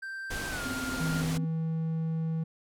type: tone with pitch glide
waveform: triangle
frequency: 1568 to 1405 Hz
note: G6 to F6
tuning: 0 to +10 cents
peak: -34 dBFS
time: 0.02-1.22 s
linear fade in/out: 10 ms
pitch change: -190 cents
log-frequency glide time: 0.49-0.62 s
type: low-pass noise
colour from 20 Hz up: pink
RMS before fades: -37 dBFS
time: 0.3-1.38 s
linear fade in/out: 10 ms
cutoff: 12000 Hz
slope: 24 dB/octave
type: tone with tremolo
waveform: sine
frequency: 258.9 Hz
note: C4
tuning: 18 cents flat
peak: -32 dBFS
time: 0.65-1.45 s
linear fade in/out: 10 ms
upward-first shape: sine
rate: 18 Hz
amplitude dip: 65%
type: tone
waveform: triangle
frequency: 161.6 Hz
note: E3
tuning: 34 cents flat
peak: -26 dBFS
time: 1-2.44 s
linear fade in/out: 10 ms
effects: none